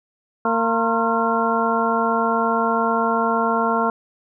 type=harmonic tone with a mistuned harmonic; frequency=228.8 Hz; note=A#3; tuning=32 cents flat; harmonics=1 / 2 / 3 / 4 / 5 / 6; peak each=-24 / -24 / -24 / -24 / -24 / -24 dBFS; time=0.45-3.9 s; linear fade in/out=2 ms; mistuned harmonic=5; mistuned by=-110 cents; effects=none